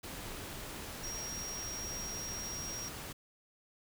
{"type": "tone in noise", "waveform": "sine", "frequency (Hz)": 5630, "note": "F8", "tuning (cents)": 13, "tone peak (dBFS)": -40, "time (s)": [1.03, 2.89], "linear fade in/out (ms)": 10, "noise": "pink", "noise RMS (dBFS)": -44, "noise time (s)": [0.03, 3.13], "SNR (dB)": 1, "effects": []}